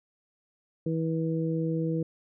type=harmonic tone; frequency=162.2 Hz; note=E3; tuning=28 cents flat; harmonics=1 / 2 / 3; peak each=-28 / -31 / -33 dBFS; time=0.86-2.03 s; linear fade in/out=5 ms; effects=none